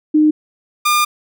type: tone pair in turn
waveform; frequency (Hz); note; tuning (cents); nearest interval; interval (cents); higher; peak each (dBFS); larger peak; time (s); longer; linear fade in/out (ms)
sine / sawtooth; 305.7 / 1206; D#4 / D6; -30 / +46; 2 octaves; 2376; second; -8; neither; 0.14-0.31 / 0.85-1.05; second; 10
effects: none